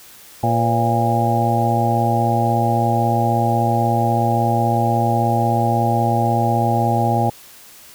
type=harmonic tone with a mistuned harmonic; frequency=116.3 Hz; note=A#2; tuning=4 cents flat; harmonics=1 / 2 / 3 / 4 / 5 / 6 / 7; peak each=-19 / -23 / -26 / -28 / -26 / -23 / -19 dBFS; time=0.43-7.3 s; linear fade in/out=5 ms; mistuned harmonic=4; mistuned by=+110 cents; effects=white hiss -43 dBFS RMS until 7.94 s